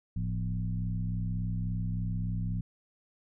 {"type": "tone with frequency modulation", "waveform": "sine", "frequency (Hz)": 106.5, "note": "G#2", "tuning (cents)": 44, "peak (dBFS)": -29, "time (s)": [0.16, 2.61], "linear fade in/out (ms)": 5, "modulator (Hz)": 63.5, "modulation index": 1.2, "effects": []}